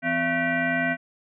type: tone with frequency modulation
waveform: sine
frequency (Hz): 1100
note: C#6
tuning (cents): -14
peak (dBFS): -21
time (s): 0.02-0.97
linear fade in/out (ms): 50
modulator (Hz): 422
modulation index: 2.6
effects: none